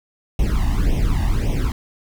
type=noise with flanger; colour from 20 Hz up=brown; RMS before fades=-18 dBFS; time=0.39-1.72 s; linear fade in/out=2 ms; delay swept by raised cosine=0.33 to 1.1 ms; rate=1.8 Hz; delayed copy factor=+0.95; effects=none